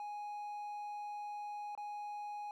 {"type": "tone with dropouts", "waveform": "triangle", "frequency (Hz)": 830, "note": "G#5", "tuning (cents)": -1, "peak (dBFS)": -39, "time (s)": [0, 2.51], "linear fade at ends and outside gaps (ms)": 1, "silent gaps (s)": [1.751, 1.776], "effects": []}